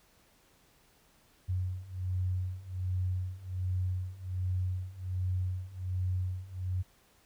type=beating tone pair; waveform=sine; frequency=91.1 / 92.4 Hz; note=F#2 / F#2; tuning=-26 / -2 cents; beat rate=1.3 Hz; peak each=-35 / -33 dBFS; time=1.48-6.83 s; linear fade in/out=20 ms; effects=pink hiss -65 dBFS RMS until 7.25 s